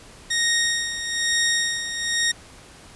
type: tone with tremolo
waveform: 15% pulse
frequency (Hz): 1864.7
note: A#6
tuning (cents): 0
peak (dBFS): -12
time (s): 0.3-2.32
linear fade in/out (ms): 10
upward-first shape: sine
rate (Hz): 1.1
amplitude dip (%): 65
effects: pink hiss -46 dBFS RMS until 2.95 s + resampled to 24000 Hz